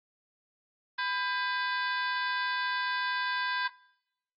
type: harmonic tone with a mistuned harmonic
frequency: 499.5 Hz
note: B4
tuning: 20 cents sharp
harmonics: 2 / 3 / 4 / 5 / 6 / 7 / 8 / 9 / 10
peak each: -34 / -32 / -41 / -43 / -48 / -40 / -44 / -44 / -49 dBFS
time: 0.98-3.68 s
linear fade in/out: 10 ms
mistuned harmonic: 3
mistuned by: +110 cents
effects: noise-tail reverb RT60 0.9 s tail -23 dB re dry + AAC 32 kbps